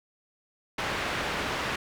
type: low-pass noise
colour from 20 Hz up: white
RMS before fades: -31 dBFS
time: 0.78-1.76 s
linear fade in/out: 5 ms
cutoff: 2200 Hz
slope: 12 dB/octave
effects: none